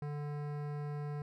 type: tone with hard clipping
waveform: sine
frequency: 146.83 Hz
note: D3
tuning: in tune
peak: -39 dBFS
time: 0.02-1.22 s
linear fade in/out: 2 ms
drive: 17 dB
effects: none